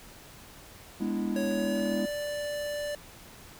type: chord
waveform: triangle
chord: E dominant seventh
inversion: first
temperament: equal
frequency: 207.7 / 246.9 / 293.7 / 329.6 Hz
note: G#3 / B3 / D4 / E4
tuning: 0 / 0 / 0 / 0 cents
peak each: -29 / -32 / -35 / -32 dBFS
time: 1-2.06 s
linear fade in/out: 10 ms
type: tone with pitch glide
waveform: square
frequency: 554.4 to 587 Hz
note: C#5 to D5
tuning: 0 to -1 cents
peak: -32 dBFS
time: 1.36-2.95 s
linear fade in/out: 2 ms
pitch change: +99 cents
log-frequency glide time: 1.47-2.08 s
effects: pink hiss -50 dBFS RMS until 3.59 s